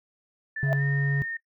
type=tone with pitch glide; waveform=sine; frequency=1760 to 1831.6 Hz; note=A6 to A#6; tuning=0 to -31 cents; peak=-30 dBFS; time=0.56-1.37 s; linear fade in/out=5 ms; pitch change=+69 cents; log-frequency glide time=0.76-0.83 s
type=tone with exponential growth; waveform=sine; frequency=656 Hz; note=E5; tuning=9 cents flat; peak=-20 dBFS; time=0.62-0.73 s; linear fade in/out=0 ms; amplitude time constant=23 ms
type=tone; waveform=triangle; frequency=139.7 Hz; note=C#3; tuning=14 cents sharp; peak=-20 dBFS; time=0.63-1.22 s; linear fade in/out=0 ms
effects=noise-tail reverb RT60 0.1 s tail -18 dB re dry